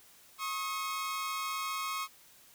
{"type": "tone pair together", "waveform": "sawtooth", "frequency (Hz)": [1089, 1264.7], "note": ["C#6", "D#6"], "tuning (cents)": [-31, 28], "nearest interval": "minor third", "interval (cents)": 259, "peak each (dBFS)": [-32, -34], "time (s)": [0.38, 2.08], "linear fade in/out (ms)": 50, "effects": ["white hiss -59 dBFS RMS until 2.54 s"]}